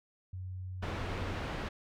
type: tone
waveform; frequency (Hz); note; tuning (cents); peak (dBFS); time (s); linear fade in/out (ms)
sine; 92.5; F#2; 0; -38; 0.33-1.4; 5
type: low-pass noise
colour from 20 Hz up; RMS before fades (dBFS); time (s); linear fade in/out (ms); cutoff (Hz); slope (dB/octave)
pink; -38; 0.82-1.69; 10; 2600; 12
effects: none